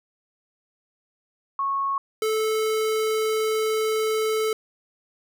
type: tone pair in turn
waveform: sine / square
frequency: 1100 / 436.5 Hz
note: C#6 / A4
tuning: -14 / -14 cents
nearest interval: octave + major third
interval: 1600 cents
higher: first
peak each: -22 dBFS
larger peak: neither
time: 1.59-1.98 / 2.22-4.53 s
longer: second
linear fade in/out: 2 ms
effects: none